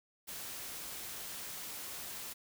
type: noise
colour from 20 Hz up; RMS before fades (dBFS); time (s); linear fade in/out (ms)
white; -44; 0.27-2.34; 20
effects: none